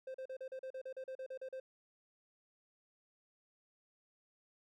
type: tone bursts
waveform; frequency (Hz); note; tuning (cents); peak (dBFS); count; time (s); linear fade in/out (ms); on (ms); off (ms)
triangle; 523; C5; -1; -40; 14; 0.07-1.6; 5; 74; 38
effects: none